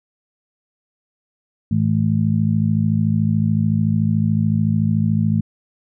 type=harmonic tone; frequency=53.7 Hz; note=A1; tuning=41 cents flat; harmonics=2 / 3 / 4; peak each=-19 / -19 / -19 dBFS; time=1.71-5.41 s; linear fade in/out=5 ms; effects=none